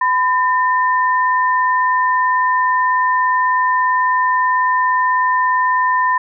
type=tone pair together; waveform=sine; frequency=1006 / 1809.1 Hz; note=B5 / A6; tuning=+32 / +48 cents; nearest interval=minor seventh; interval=1016 cents; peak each=-13 / -19 dBFS; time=0.01-6.18 s; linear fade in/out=5 ms; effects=none